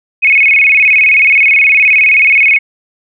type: tone with vibrato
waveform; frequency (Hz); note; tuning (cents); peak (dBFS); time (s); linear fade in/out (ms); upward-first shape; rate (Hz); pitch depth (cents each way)
sine; 2349; D7; 0; -4; 0.22-2.59; 20; square; 19; 120
effects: none